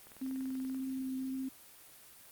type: click train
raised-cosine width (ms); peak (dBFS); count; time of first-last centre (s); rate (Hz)
0.5; -39; 15; 0.07-0.746; 20.7
type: tone with vibrato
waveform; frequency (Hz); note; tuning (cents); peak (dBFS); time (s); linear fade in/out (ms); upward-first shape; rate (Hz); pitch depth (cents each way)
sine; 262.6; C4; +6; -35; 0.21-1.49; 10; triangle; 1.9; 10
effects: white hiss -56 dBFS RMS until 2.31 s + Opus 24 kbps